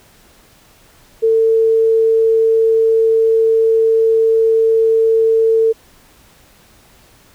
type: tone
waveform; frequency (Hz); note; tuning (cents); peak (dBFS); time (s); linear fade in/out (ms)
sine; 448.6; A4; +34; -9; 1.22-5.73; 20
effects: pink hiss -48 dBFS RMS until 7.34 s